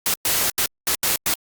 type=noise bursts at uneven times; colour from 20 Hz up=white; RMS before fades=-20 dBFS; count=6; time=0.06-0.14 / 0.25-0.5 / 0.58-0.66 / 0.87-0.95 / 1.03-1.16 / 1.26-1.34 s; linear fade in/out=2 ms; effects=Opus 48 kbps